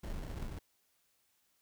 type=noise with sample-and-hold; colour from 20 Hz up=brown; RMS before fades=-41 dBFS; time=0.03-0.59 s; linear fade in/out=5 ms; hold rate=1225 Hz; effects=white hiss -75 dBFS RMS until 1.61 s